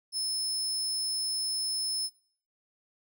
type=tone; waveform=30% pulse; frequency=5230 Hz; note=E8; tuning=15 cents flat; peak=-25 dBFS; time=0.12-2.1 s; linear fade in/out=50 ms; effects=noise-tail reverb RT60 0.5 s tail -18 dB re dry